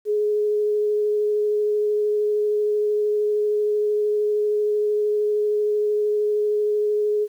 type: tone with vibrato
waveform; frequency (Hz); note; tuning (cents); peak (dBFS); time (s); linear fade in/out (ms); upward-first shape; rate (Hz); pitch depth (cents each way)
sine; 420; G#4; +19; -18; 0.05-7.28; 50; sine; 13; 10
effects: 9-bit